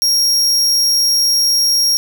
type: tone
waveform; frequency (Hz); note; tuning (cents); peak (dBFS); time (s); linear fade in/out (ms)
40% pulse; 5588; F8; 0; -10; 0.02-1.97; 0
effects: none